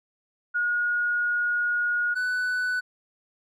sine / triangle tone pair in turn, 1442 / 1492 Hz, F#6 / F#6, -45 / +14 cents, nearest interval minor second, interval 59 cents, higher second, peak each -22 dBFS, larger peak neither, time 0.54-2.15 / 2.15-2.81 s, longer first, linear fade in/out 20 ms, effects none

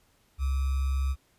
sine tone with sample-and-hold, 67.5 Hz, C#2, 45 cents flat, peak -24 dBFS, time 0.38-1.16 s, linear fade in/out 50 ms, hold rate 1225 Hz, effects pink hiss -66 dBFS RMS until 1.38 s + resampled to 32000 Hz

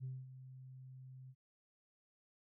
sine tone with ADSR envelope, 130 Hz, C3, 11 cents flat, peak -39 dBFS, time 0-1.35 s, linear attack 41 ms, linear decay 220 ms, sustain -12 dB, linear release 54 ms, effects tanh soft clip ceiling -37 dBFS

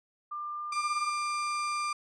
sine tone with pitch glide, 1194 to 1210 Hz, D6 to D#6, +28 to -49 cents, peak -34 dBFS, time 0.31-1.11 s, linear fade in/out 10 ms, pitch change +23 cents, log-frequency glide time 0.53-0.91 s
35% pulse tone, 1192 Hz, D6, 25 cents sharp, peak -28 dBFS, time 0.72-1.93 s, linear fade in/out 5 ms
effects resampled to 22050 Hz

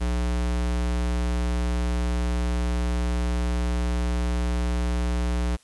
square tone, 60 Hz, B1, 49 cents flat, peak -23 dBFS, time 0-5.57 s, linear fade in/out 20 ms, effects white hiss -58 dBFS RMS until 5.63 s + resampled to 24000 Hz

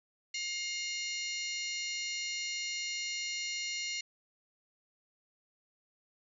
harmonic tone with a mistuned harmonic, 709 Hz, F5, 26 cents sharp, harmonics 3 / 4 / 5 / 6 / 7 / 8 / 9 / 10, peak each -39 / -42 / -50 / -40 / -53 / -43 / -51 / -46 dBFS, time 0.34-4.01 s, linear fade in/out 5 ms, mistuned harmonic 5, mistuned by +77 cents, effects none

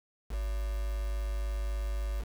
sine tone with quantisation, 51.8 Hz, G#1, 4 cents flat, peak -30 dBFS, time 0.29-2.25 s, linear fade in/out 50 ms, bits 7, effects none

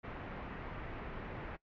pink low-pass noise, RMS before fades -44 dBFS, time 0.03-1.57 s, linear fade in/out 20 ms, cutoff 2300 Hz, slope 24 dB/octave, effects noise-tail reverb RT60 0.1 s tail -21 dB re dry + MP3 48 kbps

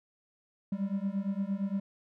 triangle beating tone pair, 192.8 / 201.5 Hz, G3 / G3, -28 / +48 cents, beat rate 8.7 Hz, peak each -31 dBFS, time 0.72-1.8 s, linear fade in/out 5 ms, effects none

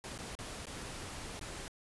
pink noise with dropouts, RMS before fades -44 dBFS, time 0.04-1.68 s, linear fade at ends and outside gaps 0 ms, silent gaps 0.178-0.188 / 0.352-0.389 / 0.655-0.669 / 1.394-1.412 s, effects resampled to 24000 Hz

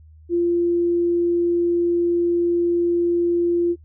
sine tone, 345.4 Hz, F4, 19 cents flat, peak -16 dBFS, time 0.29-3.76 s, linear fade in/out 50 ms, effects noise-tail reverb RT60 0.1 s tail -25 dB re dry + added 78 Hz sine -44 dBFS peak until 3.84 s

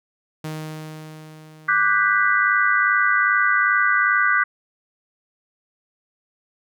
sawtooth tone with exponential decay, 155.9 Hz, D#3, 4 cents sharp, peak -23 dBFS, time 0.44-3.25 s, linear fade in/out 5 ms, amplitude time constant 610 ms
sine chord, G major seventh, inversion second, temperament equal with one note detuned, 1174.7 / 1480 / 1582.5 / 1975.5 Hz, D6 / F#6 / G6 / B6, 0 / 0 / +16 / 0 cents, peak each -21 / -19 / -22 / -22 dBFS, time 1.68-4.44 s, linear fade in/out 10 ms
effects none

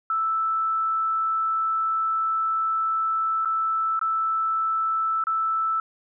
sine tone with dropouts, 1318.5 Hz, E6, in tune, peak -21 dBFS, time 0.1-5.8 s, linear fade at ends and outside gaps 2 ms, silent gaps 3.449-3.456 / 3.993-4.013 / 5.239-5.269 s, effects none

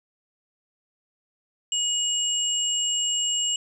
sine tone pair together, 2900 / 7500 Hz, F#7 / A#8, -35 / +10 cents, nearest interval octave + major third, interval 1645 cents, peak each -25 dBFS, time 1.72-3.56 s, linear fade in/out 2 ms, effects none

